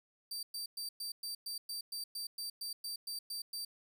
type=tone bursts; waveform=sawtooth; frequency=4658 Hz; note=D8; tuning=15 cents flat; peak=-36 dBFS; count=15; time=0.31-3.65 s; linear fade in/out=5 ms; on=120 ms; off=110 ms; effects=none